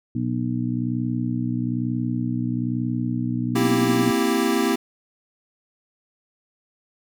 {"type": "harmonic tone", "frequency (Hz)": 61.1, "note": "B1", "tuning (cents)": -18, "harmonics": [2, 3, 4, 5], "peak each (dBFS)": [-26, -31, -25, -30], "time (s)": [0.15, 4.11], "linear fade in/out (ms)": 5}
{"type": "chord", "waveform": "square", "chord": "C dominant seventh", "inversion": "third", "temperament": "equal", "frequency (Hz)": [233.1, 261.6, 329.6, 392], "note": ["Bb3", "C4", "E4", "G4"], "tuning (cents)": [0, 0, 0, 0], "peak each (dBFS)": -25, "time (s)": [3.55, 4.76], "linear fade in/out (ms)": 10}
{"effects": []}